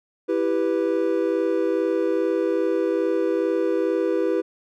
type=chord; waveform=triangle; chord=E minor; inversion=none; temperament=equal; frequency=329.6 / 392 / 493.9 Hz; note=E4 / G4 / B4; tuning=0 / 0 / 0 cents; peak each=-22 dBFS; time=0.28-4.42 s; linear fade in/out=20 ms; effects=none